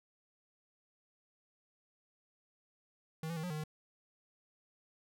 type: tone with pitch steps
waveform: square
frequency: 159.3 / 168.1 / 157.9 / 179.6 / 153.2 / 154.2 Hz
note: D#3 / E3 / D#3 / F3 / D#3 / D#3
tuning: +41 / +34 / +26 / +49 / -27 / -15 cents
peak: -38 dBFS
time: 3.23-3.638 s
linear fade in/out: 2 ms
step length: 68 ms
effects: none